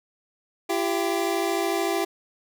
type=tone pair together; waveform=25% pulse; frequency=338.7 / 392 Hz; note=E4 / G4; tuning=+47 / 0 cents; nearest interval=minor third; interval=253 cents; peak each=-22 dBFS; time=0.69-2.05 s; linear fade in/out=10 ms; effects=none